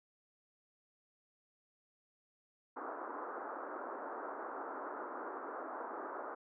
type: band-pass noise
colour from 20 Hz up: white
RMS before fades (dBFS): -44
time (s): 2.76-6.35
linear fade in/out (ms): 10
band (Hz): 270 to 1400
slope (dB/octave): 48
effects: none